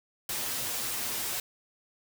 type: noise with comb filter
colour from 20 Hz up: white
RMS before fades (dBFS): -33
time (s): 0.29-1.4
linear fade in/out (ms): 2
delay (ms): 8.4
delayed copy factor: +0.85
effects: none